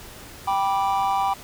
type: chord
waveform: triangle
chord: G major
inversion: none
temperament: just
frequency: 784 / 980 / 1176 Hz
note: G5 / B5 / D6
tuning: 0 / -14 / +2 cents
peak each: -20 / -23 / -26 dBFS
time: 0.47-1.34 s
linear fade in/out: 10 ms
effects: pink hiss -42 dBFS RMS until 1.43 s